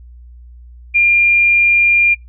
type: tone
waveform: sine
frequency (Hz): 2400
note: D7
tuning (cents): +37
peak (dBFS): -8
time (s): 0.94-2.15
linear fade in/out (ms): 20
effects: noise-tail reverb RT60 0.2 s tail -24 dB re dry + added 60 Hz sine -35 dBFS peak until 2.28 s